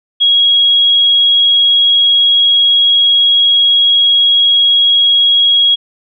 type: tone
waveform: sine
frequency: 3306 Hz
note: G#7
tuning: 9 cents flat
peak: -6 dBFS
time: 0.2-5.76 s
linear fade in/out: 20 ms
effects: none